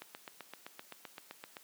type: click train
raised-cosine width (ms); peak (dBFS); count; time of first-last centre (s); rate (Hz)
0.3; -28; 13; 0.02-1.568; 7.75
effects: white hiss -60 dBFS RMS until 1.63 s + high-pass 200 Hz 12 dB/octave